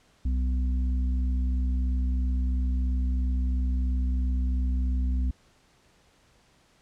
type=harmonic tone; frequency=63 Hz; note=B1; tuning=35 cents sharp; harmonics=1 / 3 / 4; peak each=-23 / -41 / -37 dBFS; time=0.25-5.31 s; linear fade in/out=5 ms; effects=pink hiss -62 dBFS RMS until 6.81 s + low-pass 8000 Hz 12 dB/octave